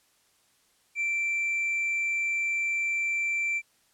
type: tone with tanh clipping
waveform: sine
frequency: 2345 Hz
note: D7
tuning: 3 cents flat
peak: -26 dBFS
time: 0.95-3.62 s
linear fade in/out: 50 ms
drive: 2 dB
effects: white hiss -66 dBFS RMS until 3.93 s + low-pass 11000 Hz 12 dB/octave